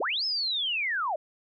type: linear two-way sweep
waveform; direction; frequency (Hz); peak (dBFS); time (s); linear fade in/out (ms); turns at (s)
sine; up then down; 277.2 to 5274 to 572; -26; 0-1.16; 5; 0.25
effects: none